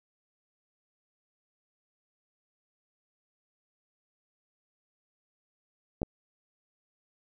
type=clicks; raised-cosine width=2 ms; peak=-18 dBFS; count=2; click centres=6.018 / 6.031 s; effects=none